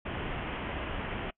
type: low-pass noise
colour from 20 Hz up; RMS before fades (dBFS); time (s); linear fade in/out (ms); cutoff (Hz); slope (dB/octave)
pink; -36; 0.05-1.31; 10; 3200; 96
effects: noise-tail reverb RT60 0.1 s tail -24 dB re dry